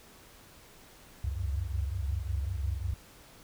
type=tone cluster; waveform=sine; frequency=67.5 / 71 / 91 / 96.5 Hz; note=C#2 / C#2 / F#2 / G2; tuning=-45 / +42 / -28 / -27 cents; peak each=-32 / -40 / -35 / -40 dBFS; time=1.24-2.94 s; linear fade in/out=5 ms; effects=pink hiss -55 dBFS RMS until 3.43 s